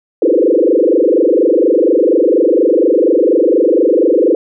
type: tone with frequency modulation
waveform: sine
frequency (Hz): 415.3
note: G#4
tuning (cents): 0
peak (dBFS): -7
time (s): 0.22-4.35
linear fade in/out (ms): 2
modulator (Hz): 24.2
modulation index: 4.5
effects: none